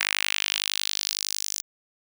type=tone with high-pass filter sweep; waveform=sawtooth; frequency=50.9 Hz; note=G#1; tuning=34 cents flat; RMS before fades=-28 dBFS; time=0-1.62 s; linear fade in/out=10 ms; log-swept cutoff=2100 to 6400 Hz; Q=2.1; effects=none